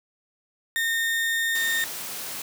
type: tone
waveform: 35% pulse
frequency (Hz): 1831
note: A#6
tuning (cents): -32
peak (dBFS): -21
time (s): 0.76-1.84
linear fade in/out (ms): 0
type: high-pass noise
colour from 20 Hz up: white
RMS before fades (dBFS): -34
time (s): 1.55-2.42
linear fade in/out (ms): 2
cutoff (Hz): 120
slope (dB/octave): 12
effects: none